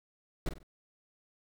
brown noise with echo, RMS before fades -31 dBFS, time 0.46-0.49 s, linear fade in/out 2 ms, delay 47 ms, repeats 3, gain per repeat -9 dB, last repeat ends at 0.631 s, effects none

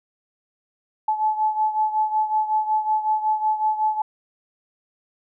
sine beating tone pair, 861 / 866.4 Hz, A5 / A5, -38 / -27 cents, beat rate 5.4 Hz, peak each -20 / -25 dBFS, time 1.08-4.02 s, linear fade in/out 5 ms, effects none

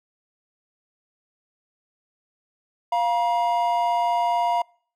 triangle tone pair together, 698.5 / 954.6 Hz, F5 / A#5, 0 / +41 cents, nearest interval perfect fourth, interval 541 cents, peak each -20 / -20 dBFS, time 2.92-4.62 s, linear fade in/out 5 ms, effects noise-tail reverb RT60 0.5 s tail -26 dB re dry

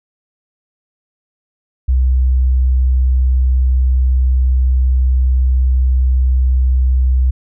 sine tone, 63.9 Hz, C2, 40 cents flat, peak -9 dBFS, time 1.88-7.31 s, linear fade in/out 10 ms, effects none

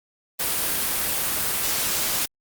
white noise, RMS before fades -24 dBFS, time 0.39-2.26 s, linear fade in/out 10 ms, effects Opus 32 kbps

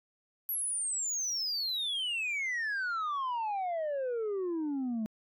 sine exponential sweep, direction down, 11840 to 212 Hz, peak -28 dBFS, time 0.49-5.06 s, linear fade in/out 0 ms, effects tanh soft clip ceiling -30 dBFS

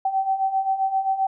sine beating tone pair, 766 / 773.6 Hz, G5 / G5, -40 / -23 cents, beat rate 7.6 Hz, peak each -26 / -21 dBFS, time 0.05-1.27 s, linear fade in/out 5 ms, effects none

